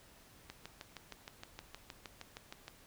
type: click train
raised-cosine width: 0.2 ms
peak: -28 dBFS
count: 15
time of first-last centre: 0.5-2.681 s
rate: 6.42 Hz
effects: pink hiss -61 dBFS RMS until 2.86 s